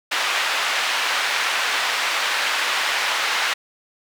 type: band-pass noise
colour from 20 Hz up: white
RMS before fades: -22 dBFS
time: 0.11-3.54 s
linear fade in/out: 10 ms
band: 860 to 2800 Hz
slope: 12 dB/octave
effects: none